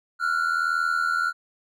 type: tone pair together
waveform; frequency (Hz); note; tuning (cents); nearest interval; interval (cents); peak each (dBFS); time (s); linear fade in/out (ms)
triangle; 1369.6 / 1451; F6 / F#6; -34 / -34; minor second; 100; -22 / -23; 0.19-1.33; 50
effects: none